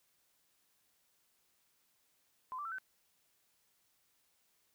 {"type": "tone with pitch steps", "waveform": "sine", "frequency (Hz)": [1024, 1169.5, 1335.7, 1525.4], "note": ["C6", "D6", "E6", "G6"], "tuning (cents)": [-38, -8, 22, -48], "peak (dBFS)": -39, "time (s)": [2.52, 2.784], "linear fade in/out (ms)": 0, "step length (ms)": 66, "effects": ["white hiss -75 dBFS RMS until 4.74 s"]}